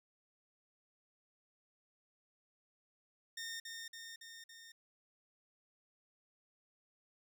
15% pulse tone with echo, 1829 Hz, A#6, 33 cents flat, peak -36 dBFS, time 3.37-3.6 s, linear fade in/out 5 ms, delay 280 ms, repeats 4, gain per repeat -3 dB, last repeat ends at 4.72 s, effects none

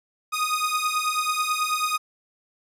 sawtooth beating tone pair, 1238 / 1247.2 Hz, D#6 / D#6, -9 / +4 cents, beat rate 9.2 Hz, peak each -22 dBFS, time 0.32-1.98 s, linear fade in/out 20 ms, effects resampled to 32000 Hz

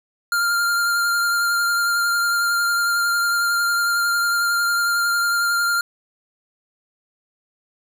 square tone with vibrato, 1396.9 Hz, F6, in tune, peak -18 dBFS, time 0.32-5.81 s, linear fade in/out 2 ms, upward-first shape triangle, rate 11 Hz, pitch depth 19 cents each way, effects none

